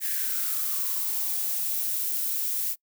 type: noise with high-pass filter sweep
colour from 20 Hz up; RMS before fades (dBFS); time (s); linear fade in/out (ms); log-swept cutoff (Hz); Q
violet; -28; 0-2.76; 50; 1800 to 310; 6.1
effects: noise-tail reverb RT60 0.1 s tail -25 dB re dry